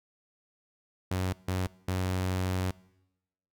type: tone bursts at uneven times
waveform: sawtooth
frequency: 92.6 Hz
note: F#2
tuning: 2 cents sharp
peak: -24 dBFS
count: 3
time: 1.11-1.33 / 1.48-1.67 / 1.88-2.71 s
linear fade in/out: 5 ms
effects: noise-tail reverb RT60 0.9 s tail -22 dB re dry